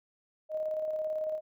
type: tone with tremolo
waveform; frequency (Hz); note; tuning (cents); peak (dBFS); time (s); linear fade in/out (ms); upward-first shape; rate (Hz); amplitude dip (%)
sine; 622.3; D#5; 0; -29; 0.49-1.41; 50; square; 18; 30
effects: none